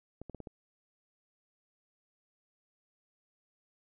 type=clicks; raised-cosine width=2 ms; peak=-30 dBFS; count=5; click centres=0.216 / 0.297 / 0.347 / 0.403 / 0.472 s; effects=none